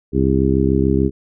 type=harmonic tone; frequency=66.8 Hz; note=C2; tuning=36 cents sharp; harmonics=1 / 2 / 3 / 4 / 5 / 6; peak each=-20 / -20 / -20 / -20 / -20 / -20 dBFS; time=0.12-1.11 s; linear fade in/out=50 ms; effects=none